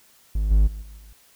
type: tone with level steps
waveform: triangle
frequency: 51.91 Hz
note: G#1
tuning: in tune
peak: -18 / -11 / -29 / -37 / -41 dBFS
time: 0.35-1.13 s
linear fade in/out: 5 ms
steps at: 0.5 / 0.66 / 0.81 / 0.97 s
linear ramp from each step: 20 ms
effects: white hiss -56 dBFS RMS until 1.35 s